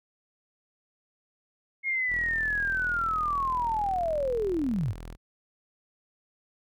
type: linear sweep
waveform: sine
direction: down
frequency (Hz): 2163 to 73.2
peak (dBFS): -25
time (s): 1.83-4.95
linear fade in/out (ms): 50
type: tone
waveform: sawtooth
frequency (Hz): 41.2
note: E1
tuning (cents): 0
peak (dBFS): -35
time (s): 2.08-5.17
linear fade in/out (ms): 50
effects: none